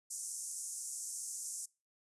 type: band-pass noise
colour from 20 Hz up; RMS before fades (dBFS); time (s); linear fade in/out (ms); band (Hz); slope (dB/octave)
white; -43; 0.1-1.66; 10; 6000 to 10000; 48
effects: noise-tail reverb RT60 0.3 s tail -24 dB re dry + resampled to 32000 Hz